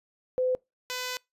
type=tone pair in turn; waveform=sine / 5% pulse; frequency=509 / 502.3 Hz; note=C5 / B4; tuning=-48 / +29 cents; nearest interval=unison; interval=23 cents; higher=first; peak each=-23 / -20 dBFS; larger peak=second; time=0.38-0.55 / 0.9-1.17 s; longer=second; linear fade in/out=0 ms; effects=noise-tail reverb RT60 0.2 s tail -24 dB re dry + resampled to 32000 Hz